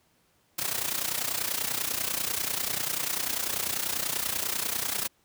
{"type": "noise with amplitude modulation", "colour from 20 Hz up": "white", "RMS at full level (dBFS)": -27, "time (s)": [0.58, 5.08], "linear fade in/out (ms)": 10, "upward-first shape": "sine", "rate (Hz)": 30.2, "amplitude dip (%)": 75, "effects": ["pink hiss -67 dBFS RMS until 5.24 s", "high-pass 60 Hz 12 dB/octave"]}